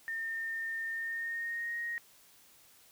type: tone with pitch glide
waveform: sine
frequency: 1816 to 1873.5 Hz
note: A#6 to A#6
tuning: -46 to +8 cents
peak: -34 dBFS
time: 0.08-1.98 s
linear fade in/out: 0 ms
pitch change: +54 cents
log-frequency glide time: 0.9-1.78 s
effects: white hiss -61 dBFS RMS until 2.91 s